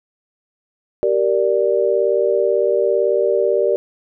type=chord; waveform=sine; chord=G minor; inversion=none; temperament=equal with one note detuned; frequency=388.2 / 466.2 / 587.3 Hz; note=G4 / Bb4 / D5; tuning=-17 / 0 / 0 cents; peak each=-18 dBFS; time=1.03-3.76 s; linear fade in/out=0 ms; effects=none